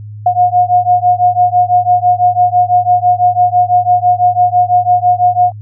sine beating tone pair, 716 / 722 Hz, F5 / F#5, +43 / -43 cents, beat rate 6 Hz, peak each -10 dBFS, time 0.26-5.52 s, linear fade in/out 5 ms, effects added 105 Hz sine -25 dBFS peak until 5.61 s

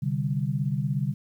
sine chord, C suspended second, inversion none, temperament equal with one note detuned, 130.81 / 147.6 / 196 Hz, C3 / D3 / G3, 0 / +9 / 0 cents, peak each -28 / -27 / -31 dBFS, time 0.02-1.14 s, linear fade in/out 10 ms, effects 10-bit

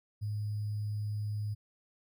sine tone with sample-and-hold, 104.9 Hz, G#2, 18 cents sharp, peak -32 dBFS, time 0.21-1.55 s, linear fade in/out 20 ms, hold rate 4900 Hz, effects none

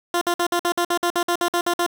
15% pulse tone bursts, 348.1 Hz, F4, 6 cents flat, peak -12 dBFS, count 14, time 0.14-1.864 s, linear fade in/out 2 ms, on 73 ms, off 54 ms, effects none

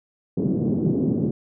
pink band-pass noise, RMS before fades -22 dBFS, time 0.37-1.31 s, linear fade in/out 5 ms, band 140 to 370 Hz, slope 24 dB/octave, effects none

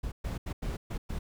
brown noise bursts at uneven times, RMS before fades -34 dBFS, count 6, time 0.03-0.12 / 0.24-0.38 / 0.46-0.53 / 0.62-0.77 / 0.9-0.98 / 1.09-1.19 s, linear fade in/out 10 ms, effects none

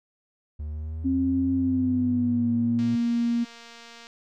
triangle exponential sweep, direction up, 73.9 to 116.54 Hz, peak -28 dBFS, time 0.59-2.96 s, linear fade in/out 10 ms
sine tone with pitch glide, 266.6 to 236.1 Hz, C4 to A#3, +33 to +22 cents, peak -21 dBFS, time 1.04-3.45 s, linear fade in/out 20 ms, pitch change -211 cents, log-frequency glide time 1.54-2.51 s
click train, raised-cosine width 0.2 ms, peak -29 dBFS, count 299, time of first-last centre 2.79-4.069 s, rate 233 Hz
effects none

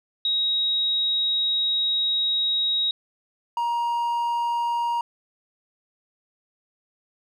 sine / triangle tone pair in turn, 3800 / 943.7 Hz, A#7 / A#5, +33 / +21 cents, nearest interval 2 octaves, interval 2412 cents, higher first, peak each -20 dBFS, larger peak neither, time 0.25-2.91 / 3.57-5.01 s, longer first, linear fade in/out 2 ms, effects none

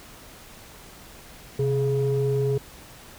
sine tone pair together, 130.81 / 418.3 Hz, C3 / G#4, 0 / +12 cents, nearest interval octave + minor sixth, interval 2012 cents, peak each -22 dBFS, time 1.59-2.58 s, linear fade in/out 5 ms, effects tanh soft clip ceiling -15 dBFS + pink hiss -46 dBFS RMS until 3.18 s

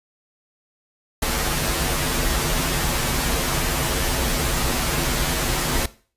pink noise with comb filter, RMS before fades -22 dBFS, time 1.22-5.86 s, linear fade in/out 5 ms, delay 10 ms, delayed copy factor -1, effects noise-tail reverb RT60 0.4 s tail -18 dB re dry + resampled to 32000 Hz

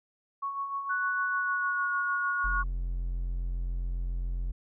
sine tone with tremolo, 1108.7 Hz, C#6, in tune, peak -29 dBFS, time 0.42-2.64 s, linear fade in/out 10 ms, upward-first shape sine, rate 6.6 Hz, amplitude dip 50%
sine tone with pitch glide, 1480 to 1442.9 Hz, F#6 to F#6, 0 to -44 cents, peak -28 dBFS, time 0.89-2.63 s, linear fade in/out 20 ms, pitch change -44 cents, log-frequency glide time 1.29-1.93 s
triangle tone, 43.65 Hz, F1, in tune, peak -27 dBFS, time 2.44-4.52 s, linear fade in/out 10 ms
effects none

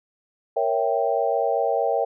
sine chord, A# diminished seventh, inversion none, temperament equal, 466.2 / 554.4 / 659.3 / 784 Hz, A#4 / C#5 / E5 / G5, 0 / 0 / 0 / 0 cents, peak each -25 dBFS, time 0.56-2.05 s, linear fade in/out 10 ms, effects none

